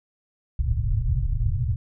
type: low-pass noise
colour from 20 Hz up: white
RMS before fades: -23 dBFS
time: 0.59-1.76 s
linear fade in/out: 5 ms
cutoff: 130 Hz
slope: 96 dB/octave
effects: none